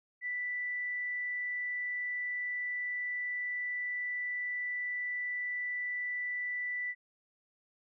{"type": "tone", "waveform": "sine", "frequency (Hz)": 1975.5, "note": "B6", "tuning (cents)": 0, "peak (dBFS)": -33, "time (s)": [0.21, 6.95], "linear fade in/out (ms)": 50, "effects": []}